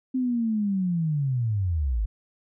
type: linear sweep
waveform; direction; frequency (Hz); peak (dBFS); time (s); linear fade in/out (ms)
sine; down; 261.6 to 47.5; -22; 0.14-2.06; 10
effects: none